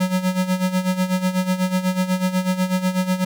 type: tone with tremolo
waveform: square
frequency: 184.6 Hz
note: F#3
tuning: 4 cents flat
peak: -16 dBFS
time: 0-3.25 s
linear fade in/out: 10 ms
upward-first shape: sine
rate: 8.1 Hz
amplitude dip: 75%
effects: none